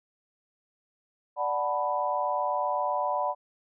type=chord; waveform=sine; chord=B minor seventh; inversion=first; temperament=equal; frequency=587.3 / 740 / 880 / 987.8 Hz; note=D5 / F#5 / A5 / B5; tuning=0 / 0 / 0 / 0 cents; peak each=-31 / -31 / -34 / -29 dBFS; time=1.36-3.35 s; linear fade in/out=50 ms; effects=none